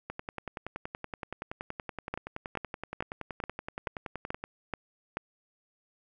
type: two click trains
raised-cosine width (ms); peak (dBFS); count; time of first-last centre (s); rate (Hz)
0.5; -21 / -17; 47 / 8; 0.1-4.44 / 2.14-5.17; 10.6 / 2.31
effects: none